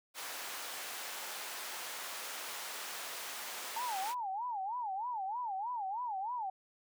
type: high-pass noise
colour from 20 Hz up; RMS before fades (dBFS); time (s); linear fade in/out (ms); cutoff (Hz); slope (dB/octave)
pink; -43; 0.14-4.15; 50; 760; 12
type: tone with vibrato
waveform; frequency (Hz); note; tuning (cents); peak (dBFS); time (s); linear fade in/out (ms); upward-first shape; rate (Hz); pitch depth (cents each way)
sine; 869; A5; -22; -35; 3.76-6.5; 5; sine; 3.2; 240
effects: none